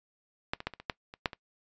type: clicks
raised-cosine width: 0.3 ms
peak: -13 / -23 / -15 / -27 / -28 / -14 / -28 / -11 / -25 dBFS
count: 9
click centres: 0.535 / 0.604 / 0.67 / 0.737 / 0.8 / 0.898 / 1.139 / 1.258 / 1.332 s
effects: noise-tail reverb RT60 0.1 s tail -21 dB re dry + resampled to 16000 Hz